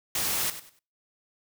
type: noise with echo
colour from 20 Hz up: white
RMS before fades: -28 dBFS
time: 0.15-0.5 s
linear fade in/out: 2 ms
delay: 97 ms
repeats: 3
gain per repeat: -12 dB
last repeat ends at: 0.791 s
effects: noise-tail reverb RT60 0.4 s tail -26 dB re dry